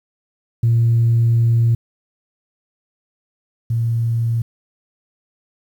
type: tone pair in turn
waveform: sine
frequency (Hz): 116.2 / 115.78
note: A#2 / A#2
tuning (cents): -5 / -11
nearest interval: unison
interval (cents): 6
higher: first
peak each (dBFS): -10 / -15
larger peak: first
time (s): 0.63-1.75 / 3.7-4.42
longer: first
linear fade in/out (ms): 5
effects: tanh soft clip ceiling -8 dBFS + 8-bit